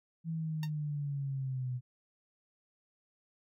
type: linear sweep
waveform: sine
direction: down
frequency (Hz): 164.81 to 123.47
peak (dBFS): -33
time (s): 0.24-1.81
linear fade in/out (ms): 50
type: tone with exponential decay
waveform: 10% pulse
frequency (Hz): 917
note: A#5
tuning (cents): -29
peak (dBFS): -30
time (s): 0.63-0.7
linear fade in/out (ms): 2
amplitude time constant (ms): 15
effects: none